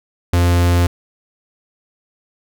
45% pulse tone, 87.31 Hz, F2, in tune, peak -11 dBFS, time 0.33-0.87 s, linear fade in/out 5 ms, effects none

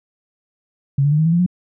sine tone with pitch steps, 138.59 / 144.73 / 151.13 / 157.82 / 164.81 / 172.11 / 179.73 Hz, C#3 / D3 / D3 / D#3 / E3 / F3 / F3, 0 / -25 / +50 / +25 / 0 / -25 / +50 cents, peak -12 dBFS, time 0.98-1.463 s, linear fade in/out 5 ms, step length 69 ms, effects none

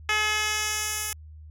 10% pulse tone with band-pass filter sweep, 426 Hz, G#4, 44 cents sharp, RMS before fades -27 dBFS, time 0.09-1.13 s, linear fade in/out 2 ms, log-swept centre 2700 to 11000 Hz, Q 0.88, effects added 77 Hz sine -42 dBFS peak until 1.5 s

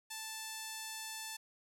5% pulse tone, 880 Hz, A5, in tune, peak -30 dBFS, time 0.1-1.37 s, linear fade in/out 10 ms, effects none

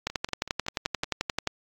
two click trains, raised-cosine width 0.2 ms, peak -9 / -21 dBFS, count 17 / 6, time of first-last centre 0.07-1.474 / 0.1-1.042 s, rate 11.4 / 5.31 Hz, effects AAC 64 kbps

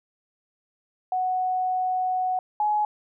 sine tone pair in turn, 740 / 842 Hz, F#5 / G#5, 0 / +24 cents, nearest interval major second, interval 224 cents, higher second, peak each -22 / -20 dBFS, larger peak second, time 1.12-2.39 / 2.6-2.85 s, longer first, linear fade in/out 2 ms, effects none

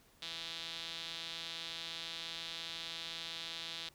sawtooth tone with band-pass filter, 165.7 Hz, E3, 9 cents sharp, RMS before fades -44 dBFS, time 0.22-3.89 s, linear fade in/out 5 ms, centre 3700 Hz, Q 3.8, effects pink hiss -66 dBFS RMS until 3.94 s

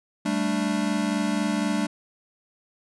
square chord, G suspended second, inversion none, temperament equal, 196 / 220 / 293.7 Hz, G3 / A3 / D4, 0 / 0 / 0 cents, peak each -28 dBFS, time 0.25-1.87 s, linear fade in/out 10 ms, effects resampled to 24000 Hz

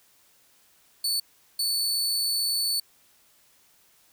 sawtooth tone bursts at uneven times, 4471 Hz, C#8, 14 cents sharp, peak -21 dBFS, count 2, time 1.04-1.2 / 1.59-2.8 s, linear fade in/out 5 ms, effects white hiss -61 dBFS RMS until 4.12 s

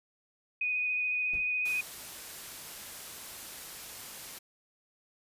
sine tone with vibrato, 2489 Hz, D#7, in tune, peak -28 dBFS, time 0.61-1.81 s, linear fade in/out 5 ms, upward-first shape sine, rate 14 Hz, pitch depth 16 cents each way
brown noise with exponential decay, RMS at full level -41 dBFS, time 1.33-1.54 s, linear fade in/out 5 ms, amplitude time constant 44 ms
white noise, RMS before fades -44 dBFS, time 1.65-4.39 s, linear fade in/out 10 ms
effects resampled to 32000 Hz

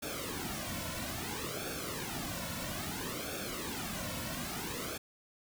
pink noise with flanger, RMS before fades -39 dBFS, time 0.02-4.98 s, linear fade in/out 10 ms, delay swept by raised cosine 1 to 2.5 ms, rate 0.6 Hz, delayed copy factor -0.8, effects none

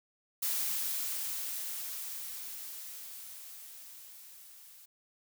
blue noise with level ramp, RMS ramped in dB -32 to -55 dBFS, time 0.42-4.86 s, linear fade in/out 10 ms, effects none

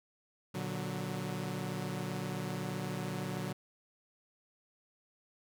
sawtooth chord, Bb augmented, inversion none, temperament equal with one note detuned, 118.92 / 146.83 / 185 Hz, Bb2 / D3 / F#3, +35 / 0 / 0 cents, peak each -38 / -36 / -35 dBFS, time 0.54-3.53 s, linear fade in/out 10 ms, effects none

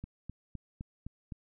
click train, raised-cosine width 5 ms, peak -28 dBFS, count 6, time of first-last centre 0.04-1.322 s, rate 3.9 Hz, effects none

